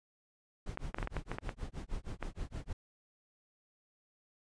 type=noise with tremolo; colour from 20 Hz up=brown; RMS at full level=-38 dBFS; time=0.66-2.73 s; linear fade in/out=5 ms; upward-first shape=sine; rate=6.4 Hz; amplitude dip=100%
type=clicks; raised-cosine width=0.5 ms; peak=-22 dBFS; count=10; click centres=0.774 / 0.945 / 0.985 / 1.028 / 1.074 / 1.167 / 1.316 / 1.385 / 1.492 / 2.227 s
effects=resampled to 22050 Hz